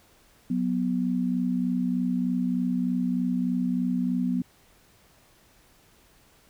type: tone pair together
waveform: sine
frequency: 183.62 / 246.9 Hz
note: F#3 / B3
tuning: -13 / 0 cents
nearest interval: perfect fourth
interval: 513 cents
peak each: -27 / -25 dBFS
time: 0.5-4.42 s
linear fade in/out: 5 ms
effects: pink hiss -59 dBFS RMS until 6.49 s